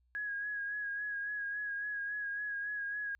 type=tone with vibrato; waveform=sine; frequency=1657 Hz; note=G#6; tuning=4 cents flat; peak=-35 dBFS; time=0.15-3.15 s; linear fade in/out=0 ms; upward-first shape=sine; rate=3.6 Hz; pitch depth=32 cents each way; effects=added 61 Hz sine -69 dBFS peak until 3.19 s